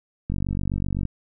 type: click train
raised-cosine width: 5 ms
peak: -14 dBFS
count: 37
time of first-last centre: 0.3-1.053 s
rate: 47.8 Hz
effects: none